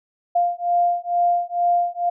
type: beating tone pair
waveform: sine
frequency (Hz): 698.5 / 700.7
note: F5 / F5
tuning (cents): 0 / +6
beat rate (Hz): 2.2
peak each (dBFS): -20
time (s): 0.35-2.1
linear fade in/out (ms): 10
effects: none